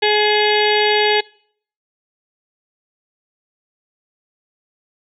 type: harmonic tone with a mistuned harmonic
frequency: 421.2 Hz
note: G#4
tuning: 24 cents sharp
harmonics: 1 / 2 / 4 / 5 / 6 / 7 / 8 / 9 / 10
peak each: -16 / -19 / -22 / -23 / -24 / -24 / -25 / -26 / -26 dBFS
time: 0.02-1.21 s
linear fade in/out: 10 ms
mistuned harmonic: 10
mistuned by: +53 cents
effects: noise-tail reverb RT60 0.6 s tail -25 dB re dry